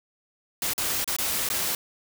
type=noise with dropouts; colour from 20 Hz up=white; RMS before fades=-27 dBFS; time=0.62-1.75 s; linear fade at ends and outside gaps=2 ms; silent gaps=0.735-0.779 / 1.044-1.076 / 1.165-1.185 / 1.489-1.5 s; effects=none